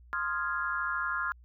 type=chord; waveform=sine; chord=F minor seventh; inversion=second; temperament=equal; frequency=1046.5 / 1244.5 / 1396.9 / 1661.2 Hz; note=C6 / Eb6 / F6 / Ab6; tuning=0 / 0 / 0 / 0 cents; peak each=-36 / -37 / -32 / -36 dBFS; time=0.13-1.32 s; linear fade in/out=0 ms; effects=added 60 Hz sine -52 dBFS peak until 1.44 s